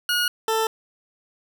20% pulse tone pair in turn, 1444 / 443.7 Hz, F#6 / A4, -43 / +14 cents, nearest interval octave + minor sixth, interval 2043 cents, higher first, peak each -15 dBFS, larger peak neither, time 0.09-0.28 / 0.48-0.67 s, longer neither, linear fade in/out 2 ms, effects none

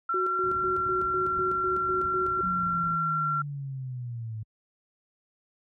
sine tone with pitch glide, 1356 to 1366.2 Hz, E6 to F6, +49 to -38 cents, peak -25 dBFS, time 0.09-3.42 s, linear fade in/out 5 ms, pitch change +13 cents, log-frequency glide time 0.22-0.33 s
sine tone with tremolo, 370 Hz, F#4, in tune, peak -28 dBFS, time 0.14-2.41 s, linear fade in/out 2 ms, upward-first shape square, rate 4 Hz, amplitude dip 60%
pink low-pass noise, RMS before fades -42 dBFS, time 0.43-2.96 s, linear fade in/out 5 ms, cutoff 220 Hz, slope 12 dB/octave
sine linear sweep, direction down, 185 to 106.9 Hz, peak -32 dBFS, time 2.43-4.43 s, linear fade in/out 5 ms
effects high-pass 60 Hz 12 dB/octave

